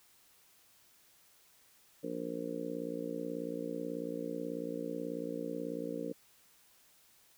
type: harmonic tone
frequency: 58.27 Hz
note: A#1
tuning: in tune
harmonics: 3 / 4 / 5 / 6 / 7 / 8 / 9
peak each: -46 / -45 / -41 / -49 / -50 / -41 / -44 dBFS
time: 2.03-6.13 s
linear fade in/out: 10 ms
effects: white hiss -65 dBFS RMS until 7.37 s